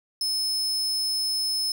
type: tone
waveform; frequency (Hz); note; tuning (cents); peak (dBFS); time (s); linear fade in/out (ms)
40% pulse; 5210; E8; -21; -23; 0.21-1.72; 2
effects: none